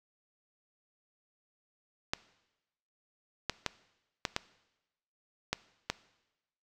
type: clicks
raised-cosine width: 0.2 ms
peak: -12 dBFS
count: 7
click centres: 2.135 / 3.497 / 3.663 / 4.252 / 4.364 / 5.53 / 5.9 s
effects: noise-tail reverb RT60 1.0 s tail -19 dB re dry